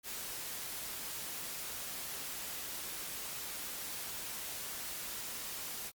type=noise; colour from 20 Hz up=white; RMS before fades=-42 dBFS; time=0.03-5.92 s; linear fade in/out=50 ms; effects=Opus 48 kbps